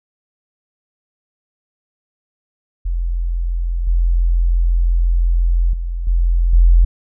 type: tone with level steps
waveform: sine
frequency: 42.9 Hz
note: F1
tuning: 30 cents flat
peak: -16 / -11 / -19 / -11 / -6 dBFS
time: 2.85-6.85 s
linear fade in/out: 10 ms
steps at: 3.87 / 5.73 / 6.07 / 6.53 s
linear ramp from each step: 5 ms
effects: none